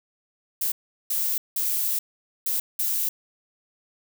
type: noise bursts at uneven times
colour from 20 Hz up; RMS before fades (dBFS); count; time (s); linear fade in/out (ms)
violet; -25; 5; 0.61-0.72 / 1.1-1.38 / 1.56-1.99 / 2.46-2.6 / 2.79-3.09; 5
effects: none